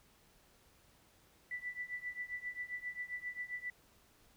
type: tone with tremolo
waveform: sine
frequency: 1975.5 Hz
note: B6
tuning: in tune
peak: -36 dBFS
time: 1.51-3.7 s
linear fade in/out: 2 ms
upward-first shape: triangle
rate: 7.5 Hz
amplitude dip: 95%
effects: pink hiss -67 dBFS RMS until 4.36 s